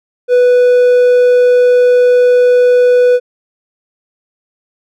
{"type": "tone", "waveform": "triangle", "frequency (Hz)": 493.9, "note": "B4", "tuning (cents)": 0, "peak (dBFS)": -3, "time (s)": [0.28, 3.2], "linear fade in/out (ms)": 50, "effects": []}